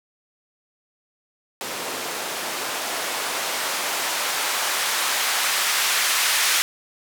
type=noise with band-pass filter sweep; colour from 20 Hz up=blue; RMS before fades=-24 dBFS; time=1.61-6.62 s; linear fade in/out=0 ms; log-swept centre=360 to 1600 Hz; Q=0.72; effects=none